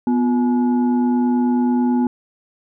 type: tone with frequency modulation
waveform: sine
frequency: 246.9 Hz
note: B3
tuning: in tune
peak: -14 dBFS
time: 0.07-2.07 s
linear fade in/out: 2 ms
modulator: 603 Hz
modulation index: 0.49
effects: none